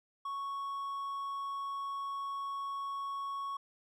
triangle tone, 1108.7 Hz, C#6, in tune, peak -34 dBFS, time 0.25-3.57 s, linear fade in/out 5 ms, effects none

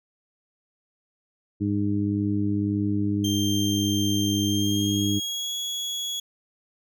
harmonic tone, 101.8 Hz, G#2, 34 cents flat, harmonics 1 / 2 / 3 / 4, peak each -27 / -27 / -25 / -39 dBFS, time 1.6-5.2 s, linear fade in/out 20 ms
30% pulse tone with pitch glide, 3169 to 3352 Hz, G7 to G#7, +18 to +15 cents, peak -25 dBFS, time 3.24-6.2 s, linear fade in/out 5 ms, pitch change +97 cents, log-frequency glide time 4.46-5.55 s
effects none

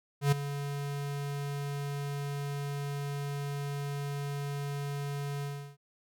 square tone with ADSR envelope, 142.2 Hz, C#3, 45 cents sharp, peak -21 dBFS, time 0.21-5.77 s, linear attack 110 ms, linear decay 9 ms, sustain -13 dB, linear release 340 ms, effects none

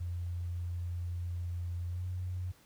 sine tone with pitch glide, 87.31 to 90.7 Hz, F2 to F#2, 0 to -34 cents, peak -34 dBFS, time 0-2.52 s, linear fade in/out 10 ms, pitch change +66 cents, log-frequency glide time 1.89-2.05 s, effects pink hiss -63 dBFS RMS until 2.65 s

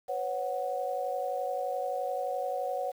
sine chord, B suspended second, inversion none, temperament equal with one note detuned, 502.8 / 554.4 / 740 Hz, B4 / C#5 / F#5, +31 / 0 / 0 cents, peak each -36 / -34 / -33 dBFS, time 0.08-2.92 s, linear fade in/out 20 ms, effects 9-bit

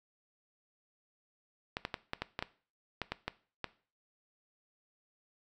clicks, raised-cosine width 0.3 ms, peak -18 dBFS, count 11, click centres 1.769 / 1.851 / 1.942 / 2.134 / 2.22 / 2.391 / 2.425 / 3.017 / 3.12 / 3.28 / 3.643 s, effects noise-tail reverb RT60 0.4 s tail -18 dB re dry

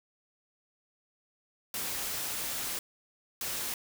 white noise bursts at uneven times, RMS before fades -35 dBFS, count 2, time 1.74-2.79 / 3.41-3.74 s, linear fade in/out 2 ms, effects none

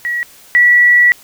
sine tone pair in turn, 1920 / 1944.6 Hz, B6 / B6, -49 / -27 cents, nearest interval unison, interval 22 cents, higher second, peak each -15 / -5 dBFS, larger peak second, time 0.05-0.23 / 0.55-1.12 s, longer second, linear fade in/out 0 ms, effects white hiss -42 dBFS RMS until 1.23 s

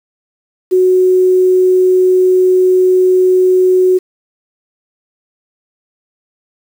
sine tone with quantisation, 369.2 Hz, F#4, 4 cents flat, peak -6 dBFS, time 0.71-3.99 s, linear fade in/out 20 ms, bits 6, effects none

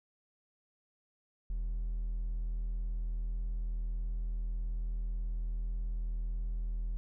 triangle tone with hard clipping, 40.85 Hz, E1, 15 cents flat, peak -33 dBFS, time 1.5-6.97 s, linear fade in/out 0 ms, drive 5 dB, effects none

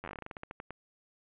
slowing click train, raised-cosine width 0.5 ms, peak -26 dBFS, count 17, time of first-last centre 0.04-0.706 s, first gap 10 ms, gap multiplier 1.17, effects resampled to 8000 Hz + 11-bit

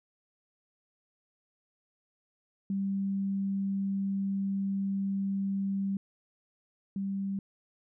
sine tone pair in turn, 196 / 196 Hz, G3 / G3, 0 / 0 cents, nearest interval unison, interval 0 cents, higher neither, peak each -28 / -30 dBFS, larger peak first, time 2.7-5.97 / 6.96-7.39 s, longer first, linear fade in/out 2 ms, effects none

